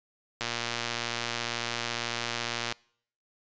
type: click train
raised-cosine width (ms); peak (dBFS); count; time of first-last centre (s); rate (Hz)
0.2; -13; 274; 0.41-2.724; 118
effects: noise-tail reverb RT60 0.6 s tail -25 dB re dry + resampled to 16000 Hz